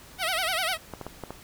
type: tone with vibrato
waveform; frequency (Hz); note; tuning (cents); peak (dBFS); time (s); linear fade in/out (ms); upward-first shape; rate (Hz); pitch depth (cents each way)
10% pulse; 697; F5; -4; -17; 0.18-0.78; 50; sine; 10; 170
type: clicks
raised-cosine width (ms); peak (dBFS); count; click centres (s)
1; -21; 5; 0.937 / 1.013 / 1.066 / 1.237 / 1.306
effects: pink hiss -49 dBFS RMS until 1.43 s